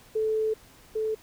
sine tone pair in turn, 436.6 / 436.6 Hz, A4 / A4, -13 / -13 cents, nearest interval unison, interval 0 cents, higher neither, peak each -23 / -25 dBFS, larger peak first, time 0.15-0.54 / 0.95-1.15 s, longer first, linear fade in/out 10 ms, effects pink hiss -54 dBFS RMS until 1.22 s

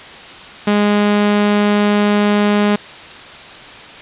sawtooth tone, 206.7 Hz, G#3, 8 cents flat, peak -7 dBFS, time 0.67-2.76 s, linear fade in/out 5 ms, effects white hiss -34 dBFS RMS until 4.01 s + resampled to 8000 Hz

